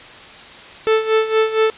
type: tone with tremolo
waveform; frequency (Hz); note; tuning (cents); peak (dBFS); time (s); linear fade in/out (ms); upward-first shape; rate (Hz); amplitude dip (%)
45% pulse; 440; A4; 0; -11; 0.87-1.7; 0; sine; 4.3; 75
effects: white hiss -38 dBFS RMS until 1.77 s + resampled to 8000 Hz